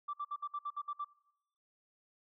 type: tone bursts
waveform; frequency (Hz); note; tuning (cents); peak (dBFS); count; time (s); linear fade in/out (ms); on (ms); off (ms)
sine; 1169; D6; -8; -35; 9; 0.08-1.047; 10; 55; 59
effects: noise-tail reverb RT60 0.8 s tail -20 dB re dry + tanh soft clip ceiling -31 dBFS